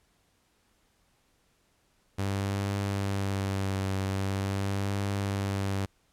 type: tone with vibrato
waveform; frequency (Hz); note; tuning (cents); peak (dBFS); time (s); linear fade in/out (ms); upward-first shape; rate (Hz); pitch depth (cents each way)
sawtooth; 98; G2; 0; -24; 2.18-5.86; 10; triangle; 0.43; 33
effects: pink hiss -69 dBFS RMS until 6.12 s + low-pass 12000 Hz 12 dB/octave